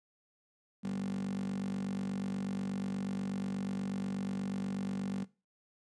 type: tone with high-pass filter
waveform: 15% pulse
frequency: 48.27 Hz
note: G1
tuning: 26 cents flat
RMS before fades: -37 dBFS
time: 0.83-5.25 s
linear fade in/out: 20 ms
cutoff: 210 Hz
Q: 8
effects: noise-tail reverb RT60 0.3 s tail -20 dB re dry + resampled to 22050 Hz